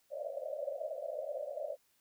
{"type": "band-pass noise", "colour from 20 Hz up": "pink", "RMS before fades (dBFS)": -40, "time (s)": [0.1, 1.77], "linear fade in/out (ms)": 50, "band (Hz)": [540, 640], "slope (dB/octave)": 96, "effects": ["white hiss -73 dBFS RMS until 2 s"]}